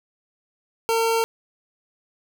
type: tone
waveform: 25% pulse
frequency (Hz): 454.8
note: A#4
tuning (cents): -43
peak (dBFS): -15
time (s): 0.89-1.24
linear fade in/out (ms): 0
effects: none